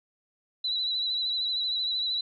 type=tone with vibrato; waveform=sine; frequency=3952 Hz; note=B7; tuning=in tune; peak=-26 dBFS; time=0.64-2.21 s; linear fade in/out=5 ms; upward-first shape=sine; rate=13 Hz; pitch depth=40 cents each way; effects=none